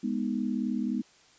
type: chord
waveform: sine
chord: G# minor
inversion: none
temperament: equal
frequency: 207.7 / 246.9 / 311.1 Hz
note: G#3 / B3 / D#4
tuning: 0 / 0 / 0 cents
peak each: -31 / -30 / -35 dBFS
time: 0.03-1.02 s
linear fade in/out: 10 ms
effects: white hiss -59 dBFS RMS until 1.38 s + resampled to 16000 Hz